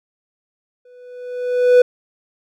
triangle tone with exponential growth, 495 Hz, B4, 4 cents sharp, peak -3 dBFS, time 0.85-1.82 s, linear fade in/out 5 ms, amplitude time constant 210 ms, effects none

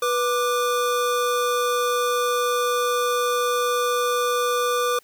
square tone pair together, 490 / 1183.7 Hz, B4 / D6, -14 / +13 cents, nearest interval octave + minor third, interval 1527 cents, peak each -23 / -24 dBFS, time 0.02-4.99 s, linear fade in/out 5 ms, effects white hiss -57 dBFS RMS until 5.03 s

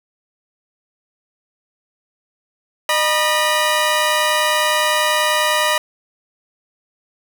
15% pulse tone pair together, 609.9 / 970 Hz, D#5 / B5, -35 / -31 cents, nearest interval minor sixth, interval 804 cents, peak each -11 dBFS, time 2.89-5.78 s, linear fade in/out 2 ms, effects none

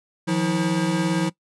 square tone cluster, 160.3 / 178 / 321.5 Hz, E3 / F3 / E4, -48 / +33 / -43 cents, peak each -28 / -23 / -25 dBFS, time 0.27-1.3 s, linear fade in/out 20 ms, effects noise-tail reverb RT60 0.1 s tail -20 dB re dry + resampled to 24000 Hz

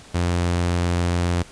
sawtooth tone, 87.31 Hz, F2, in tune, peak -15 dBFS, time 0.14-1.43 s, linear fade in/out 10 ms, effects pink hiss -45 dBFS RMS until 1.51 s + resampled to 22050 Hz

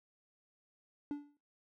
triangle tone with exponential decay, 290 Hz, D4, 22 cents flat, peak -31 dBFS, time 1.11-1.37 s, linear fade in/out 1 ms, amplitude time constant 55 ms, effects noise-tail reverb RT60 0.4 s tail -23 dB re dry

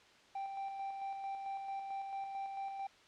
triangle tone with tremolo, 784 Hz, G5, in tune, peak -36 dBFS, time 0.35-2.87 s, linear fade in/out 5 ms, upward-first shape square, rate 4.5 Hz, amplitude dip 35%, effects white hiss -62 dBFS RMS until 3.07 s + low-pass 4000 Hz 12 dB/octave

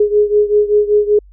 sine beating tone pair, 415.5 / 420.7 Hz, G#4 / G#4, +1 / +22 cents, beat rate 5.2 Hz, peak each -11 / -14 dBFS, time 0-1.19 s, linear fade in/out 5 ms, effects added 48 Hz sine -39 dBFS peak until 1.32 s

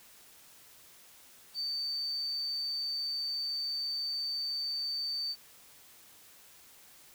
sine tone, 4573 Hz, D8, 47 cents flat, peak -32 dBFS, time 1.54-5.36 s, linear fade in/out 50 ms, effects white hiss -57 dBFS RMS until 7.14 s

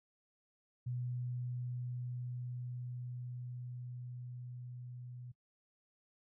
sine tone with level ramp, 123.47 Hz, B2, in tune, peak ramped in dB -36 to -46 dBFS, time 0.86-5.32 s, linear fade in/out 10 ms, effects noise-tail reverb RT60 0.1 s tail -20 dB re dry

